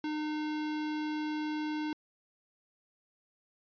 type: tone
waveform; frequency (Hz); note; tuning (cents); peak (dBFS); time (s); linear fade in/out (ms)
square; 304.6; D#4; -37; -33; 0.04-1.93; 2
effects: resampled to 11025 Hz